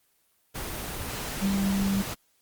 sine tone in noise, 196 Hz, G3, in tune, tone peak -23 dBFS, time 1.41-2.03 s, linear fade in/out 20 ms, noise pink, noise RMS -34 dBFS, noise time 0.54-2.15 s, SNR +8 dB, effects white hiss -68 dBFS RMS until 2.41 s + Opus 24 kbps

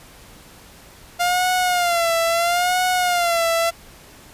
sawtooth tone with vibrato, 698.5 Hz, F5, in tune, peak -13 dBFS, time 1.19-3.71 s, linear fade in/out 20 ms, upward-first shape sine, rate 0.75 Hz, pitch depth 85 cents each way, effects pink hiss -45 dBFS RMS until 4.33 s + resampled to 32000 Hz

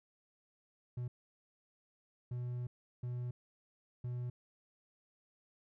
triangle tone bursts at uneven times, 122.9 Hz, B2, 8 cents flat, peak -35 dBFS, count 4, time 0.97-1.08 / 2.31-2.67 / 3.03-3.31 / 4.04-4.3 s, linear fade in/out 5 ms, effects none

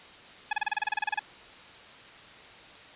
20% pulse tone bursts, 846 Hz, G#5, 32 cents sharp, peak -20 dBFS, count 14, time 0.51-1.194 s, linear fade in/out 5 ms, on 21 ms, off 30 ms, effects white hiss -49 dBFS RMS until 2.95 s + resampled to 8000 Hz

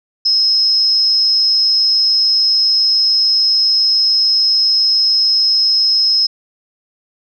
sine tone with amplitude modulation, 5160 Hz, E8, 38 cents flat, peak -7 dBFS, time 0.25-6.27 s, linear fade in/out 10 ms, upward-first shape sine, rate 227 Hz, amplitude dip 60%, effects none

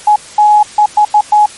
sine tone bursts at uneven times, 840 Hz, G#5, 19 cents sharp, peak -3 dBFS, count 6, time 0.07-0.16 / 0.38-0.63 / 0.78-0.86 / 0.97-1.05 / 1.14-1.21 / 1.32-1.46 s, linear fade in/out 5 ms, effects white hiss -32 dBFS RMS until 1.57 s + MP3 48 kbps

